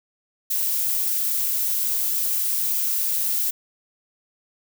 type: noise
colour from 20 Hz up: violet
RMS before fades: -23 dBFS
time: 0.5-3.51 s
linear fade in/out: 10 ms
effects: none